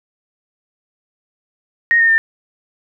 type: tone with pitch steps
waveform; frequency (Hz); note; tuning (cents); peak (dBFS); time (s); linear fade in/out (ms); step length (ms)
sine; 1864.7 / 1831.6 / 1799.1; A#6 / A#6 / A6; 0 / -31 / +38; -9; 1.91-2.18; 0; 90
effects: none